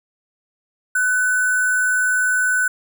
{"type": "tone with sample-and-hold", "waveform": "sine", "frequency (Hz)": 1500, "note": "F#6", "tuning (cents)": 23, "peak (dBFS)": -15, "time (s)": [0.95, 2.68], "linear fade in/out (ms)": 5, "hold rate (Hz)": 8820, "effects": []}